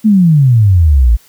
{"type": "exponential sweep", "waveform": "sine", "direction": "down", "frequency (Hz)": [224.9, 53.5], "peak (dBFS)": -4, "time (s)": [0.04, 1.17], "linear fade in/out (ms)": 20, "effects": ["white hiss -46 dBFS RMS until 1.28 s"]}